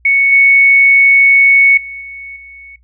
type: tone with level steps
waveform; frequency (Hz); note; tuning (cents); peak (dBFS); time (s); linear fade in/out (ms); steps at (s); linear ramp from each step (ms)
sine; 2217; C#7; 0; -7 / -4 / -24 / -26 / -32; 0.05-2.76; 5; 0.32 / 1.77 / 2.01 / 2.36; 5
effects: noise-tail reverb RT60 0.1 s tail -17 dB re dry + added 60 Hz sine -47 dBFS peak until 2.83 s